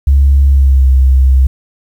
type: tone with pitch glide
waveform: sine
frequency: 69.3 to 65.87 Hz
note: C#2 to C2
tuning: 0 to +12 cents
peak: -3 dBFS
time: 0.07-1.47 s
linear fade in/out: 5 ms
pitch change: -88 cents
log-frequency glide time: 0.47-0.87 s
effects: tanh soft clip ceiling 0 dBFS + 7-bit